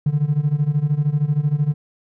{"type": "tone with tremolo", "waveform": "triangle", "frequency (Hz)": 147.5, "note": "D3", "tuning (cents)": 8, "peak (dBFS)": -9, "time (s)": [0.06, 1.74], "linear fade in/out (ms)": 5, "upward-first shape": "sine", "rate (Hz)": 13, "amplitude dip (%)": 90, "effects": ["tanh soft clip ceiling -11 dBFS"]}